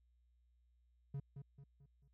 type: tone with echo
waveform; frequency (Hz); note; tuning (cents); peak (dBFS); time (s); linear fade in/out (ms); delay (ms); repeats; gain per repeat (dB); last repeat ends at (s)
triangle; 139; C#3; +5; -38; 1.14-1.2; 5; 220; 4; -7; 2.08
effects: added 60 Hz sine -70 dBFS peak until 2.13 s